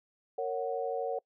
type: chord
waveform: sine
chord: F# major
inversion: first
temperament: just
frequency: 462.5 / 555 / 740 Hz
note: A#4 / C#5 / F#5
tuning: -14 / +2 / 0 cents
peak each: -34 / -35 / -36 dBFS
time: 0.38-1.19 s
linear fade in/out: 5 ms
effects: noise-tail reverb RT60 0.1 s tail -25 dB re dry